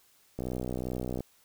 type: click train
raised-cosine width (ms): 2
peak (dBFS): -21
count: 52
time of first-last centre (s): 0.39-1.206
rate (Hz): 62.5
effects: white hiss -64 dBFS RMS until 1.44 s